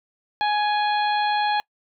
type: harmonic tone with a mistuned harmonic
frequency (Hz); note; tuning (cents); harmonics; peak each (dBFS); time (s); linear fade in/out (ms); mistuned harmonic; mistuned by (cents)
836; G#5; +11; 1 / 2 / 3 / 4 / 5; -20 / -28 / -33 / -33 / -33; 0.41-1.6; 0; 3; -25
effects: noise-tail reverb RT60 0.1 s tail -26 dB re dry